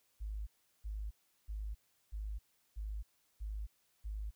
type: tone bursts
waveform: sine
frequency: 52.3 Hz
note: G#1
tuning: 13 cents sharp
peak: -38 dBFS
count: 7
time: 0.2-4.31 s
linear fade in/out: 20 ms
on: 270 ms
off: 370 ms
effects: white hiss -75 dBFS RMS until 4.35 s